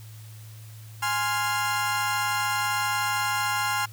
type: chord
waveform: 30% pulse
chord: F minor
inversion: first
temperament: equal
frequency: 830.6 / 1046.5 / 1396.9 Hz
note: Ab5 / C6 / F6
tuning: 0 / 0 / 0 cents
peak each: -26 dBFS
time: 1.02-3.86 s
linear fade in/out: 10 ms
effects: added 109 Hz sine -41 dBFS peak until 3.92 s + white hiss -52 dBFS RMS until 3.92 s